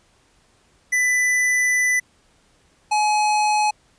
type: tone pair in turn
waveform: square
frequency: 1993 / 845.5 Hz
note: B6 / G#5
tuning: +15 / +31 cents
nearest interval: octave + minor third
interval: 1484 cents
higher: first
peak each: -17 dBFS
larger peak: neither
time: 0.92-2 / 2.91-3.71 s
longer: first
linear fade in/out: 10 ms
effects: pink hiss -59 dBFS RMS until 3.98 s + resampled to 22050 Hz